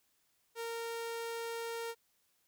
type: tone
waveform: sawtooth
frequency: 461.8 Hz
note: A#4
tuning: 16 cents flat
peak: -34 dBFS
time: 0.55-1.95 s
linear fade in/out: 50 ms
effects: white hiss -75 dBFS RMS until 2.47 s